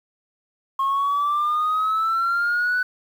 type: exponential sweep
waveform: sine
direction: up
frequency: 1077 to 1499 Hz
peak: -17 dBFS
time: 0.79-2.83 s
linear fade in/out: 5 ms
effects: tanh soft clip ceiling -16 dBFS + 8-bit